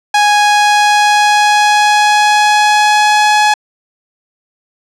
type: tone with pitch glide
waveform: sawtooth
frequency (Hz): 830 to 843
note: G#5 to G#5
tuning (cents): -1 to +26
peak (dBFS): -3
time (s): 0.14-3.54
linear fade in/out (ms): 5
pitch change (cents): +27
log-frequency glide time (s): 0.38-3.26
effects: low-pass 7000 Hz 12 dB/octave